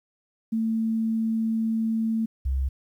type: tone pair in turn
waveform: sine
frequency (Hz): 223.7 / 66.51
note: A3 / C2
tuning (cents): +29 / +29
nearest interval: octave + major sixth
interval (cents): 2100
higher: first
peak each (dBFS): -22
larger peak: neither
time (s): 0.52-2.26 / 2.45-2.69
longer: first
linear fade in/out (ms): 10
effects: 10-bit